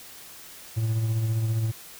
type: tone with tremolo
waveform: triangle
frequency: 111.8 Hz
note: A2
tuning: 28 cents sharp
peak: -19 dBFS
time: 0.76-1.72 s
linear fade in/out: 20 ms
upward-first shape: sine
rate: 15 Hz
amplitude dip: 35%
effects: white hiss -45 dBFS RMS until 1.99 s